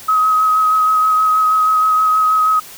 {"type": "tone with vibrato", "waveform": "sine", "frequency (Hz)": 1269, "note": "D#6", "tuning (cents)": 34, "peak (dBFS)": -10, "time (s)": [0.08, 2.6], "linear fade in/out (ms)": 10, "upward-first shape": "sine", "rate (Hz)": 6.3, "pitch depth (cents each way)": 15, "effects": ["white hiss -36 dBFS RMS until 2.77 s"]}